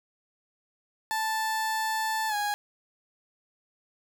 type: tone with pitch glide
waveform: 30% pulse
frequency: 880 to 825.8 Hz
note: A5 to G#5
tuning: 0 to -10 cents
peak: -24 dBFS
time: 1.11-2.54 s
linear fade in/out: 0 ms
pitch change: -110 cents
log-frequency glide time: 2.28-2.35 s
effects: none